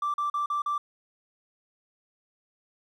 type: tone bursts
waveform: triangle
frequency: 1172 Hz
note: D6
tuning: 4 cents flat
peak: -22 dBFS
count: 5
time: 0.02-0.78 s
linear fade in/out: 5 ms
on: 120 ms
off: 40 ms
effects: tanh soft clip ceiling -22 dBFS